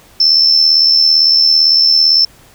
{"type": "tone with amplitude modulation", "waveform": "sine", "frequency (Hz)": 5320, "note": "E8", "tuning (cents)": 15, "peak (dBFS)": -3, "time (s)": [0.2, 2.25], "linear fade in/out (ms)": 5, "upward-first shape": "sine", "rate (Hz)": 77.8, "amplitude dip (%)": 55, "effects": ["tanh soft clip ceiling 0 dBFS", "pink hiss -44 dBFS RMS until 2.54 s"]}